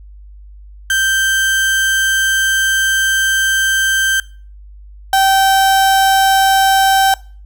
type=tone pair in turn; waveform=35% pulse; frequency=1565 / 775.3 Hz; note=G6 / G5; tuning=-3 / -19 cents; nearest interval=octave; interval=1216 cents; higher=first; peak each=-10 / -7 dBFS; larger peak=second; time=0.9-4.2 / 5.13-7.14 s; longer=first; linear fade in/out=2 ms; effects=noise-tail reverb RT60 0.4 s tail -22 dB re dry + added 50 Hz sine -34 dBFS peak until 7.45 s